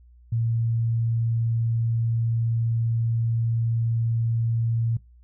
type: tone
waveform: sine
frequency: 115.1 Hz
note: A#2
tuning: 22 cents flat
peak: -21 dBFS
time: 0.32-4.97 s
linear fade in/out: 5 ms
effects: noise-tail reverb RT60 0.2 s tail -20 dB re dry + added 60 Hz sine -49 dBFS peak until 5.23 s